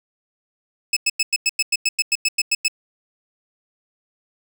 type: tone bursts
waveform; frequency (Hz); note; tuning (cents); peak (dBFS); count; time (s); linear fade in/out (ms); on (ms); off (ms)
20% pulse; 2600; E7; -24; -11; 14; 0.93-2.682; 5; 36; 96
effects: none